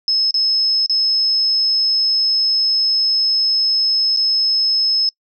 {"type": "tone with dropouts", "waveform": "sine", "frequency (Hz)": 5190, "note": "E8", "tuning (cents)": -28, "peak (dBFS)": -13, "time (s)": [0.08, 5.09], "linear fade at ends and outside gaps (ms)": 1, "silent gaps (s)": [[0.309, 0.342], [0.862, 0.896], [4.164, 4.171]], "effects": ["noise-tail reverb RT60 0.1 s tail -26 dB re dry"]}